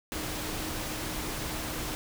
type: tone in noise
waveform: sine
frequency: 309.1 Hz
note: D#4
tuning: 11 cents flat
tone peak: -42 dBFS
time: 0.12-1.95 s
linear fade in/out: 0 ms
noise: pink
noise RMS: -35 dBFS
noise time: 0.12-1.95 s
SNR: -10 dB
effects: none